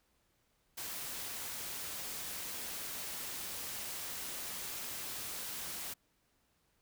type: noise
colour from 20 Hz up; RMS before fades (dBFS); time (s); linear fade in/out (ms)
white; -42; 0.77-5.94; 10
effects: pink hiss -75 dBFS RMS until 6.81 s